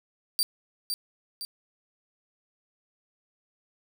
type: tone with echo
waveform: sawtooth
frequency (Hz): 4677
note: D8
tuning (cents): -8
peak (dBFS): -19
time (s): 0.39-0.43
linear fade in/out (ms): 0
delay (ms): 510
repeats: 2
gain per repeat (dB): -6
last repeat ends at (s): 1.45
effects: none